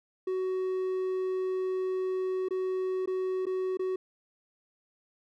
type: tone with dropouts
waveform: triangle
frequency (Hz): 373.5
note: F#4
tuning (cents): +16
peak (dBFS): -26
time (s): 0.27-3.96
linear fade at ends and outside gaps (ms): 5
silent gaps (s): 2.486-2.507 / 3.059-3.074 / 3.456-3.466 / 3.772-3.793
effects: none